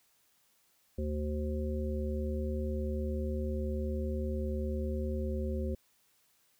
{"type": "harmonic tone", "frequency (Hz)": 75.1, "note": "D2", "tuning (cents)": 39, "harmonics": [1, 3, 5, 7], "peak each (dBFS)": [-33, -38, -40, -41], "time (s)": [0.98, 5.75], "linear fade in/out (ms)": 5, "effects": ["white hiss -70 dBFS RMS until 6.59 s"]}